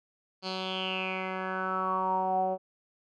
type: tone with low-pass filter sweep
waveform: 10% pulse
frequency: 187.6 Hz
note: F#3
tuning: 24 cents sharp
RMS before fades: -31 dBFS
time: 0.42-2.58 s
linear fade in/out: 50 ms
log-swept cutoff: 4400 to 630 Hz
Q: 7.3
effects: none